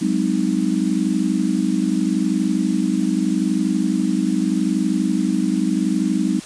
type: chord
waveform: sine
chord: Ab dominant seventh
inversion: third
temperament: just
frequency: 186.89 / 207.7 / 259.6 / 311.5 Hz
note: Gb3 / Ab3 / C4 / Eb4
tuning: +18 / 0 / -13 / +2 cents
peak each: -22 dBFS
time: 0.01-6.4 s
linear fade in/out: 10 ms
effects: white hiss -37 dBFS RMS until 6.45 s + resampled to 22050 Hz